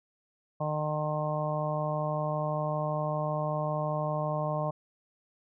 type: harmonic tone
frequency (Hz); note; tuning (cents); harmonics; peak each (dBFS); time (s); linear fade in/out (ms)
152.1; D#3; -39; 1 / 2 / 3 / 4 / 5 / 6 / 7; -32 / -43 / -43 / -32 / -38 / -40 / -37; 0.6-4.71; 10
effects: none